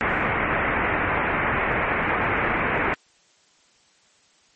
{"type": "low-pass noise", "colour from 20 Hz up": "white", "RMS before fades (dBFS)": -23, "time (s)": [0.01, 2.94], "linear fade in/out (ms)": 0, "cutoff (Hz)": 2300, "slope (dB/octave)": 48, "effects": ["white hiss -59 dBFS RMS until 4.55 s", "MP3 32 kbps"]}